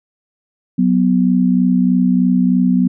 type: tone pair together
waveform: sine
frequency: 185 / 248.2 Hz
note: F#3 / B3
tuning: 0 / +9 cents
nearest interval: perfect fourth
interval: 509 cents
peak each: -13 dBFS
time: 0.78-2.88 s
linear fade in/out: 10 ms
effects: none